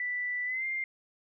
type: tone with pitch glide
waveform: sine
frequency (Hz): 1975.5 to 2105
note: B6 to C7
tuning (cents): 0 to +10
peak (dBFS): -30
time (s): 0-0.84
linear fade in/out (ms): 2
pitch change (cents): +110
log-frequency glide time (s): 0.45-0.65
effects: none